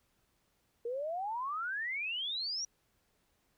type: exponential sweep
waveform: sine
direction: up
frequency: 457.4 to 5850 Hz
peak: -34 dBFS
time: 0.85-2.65 s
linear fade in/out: 5 ms
effects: pink hiss -75 dBFS RMS until 3.57 s